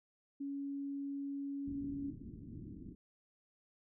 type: tone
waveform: sine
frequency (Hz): 279.6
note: C#4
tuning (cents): +15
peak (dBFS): -38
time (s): 0.4-2.11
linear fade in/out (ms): 10
type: low-pass noise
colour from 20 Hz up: white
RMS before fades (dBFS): -49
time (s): 1.66-2.95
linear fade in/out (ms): 5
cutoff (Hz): 320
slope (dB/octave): 48
effects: none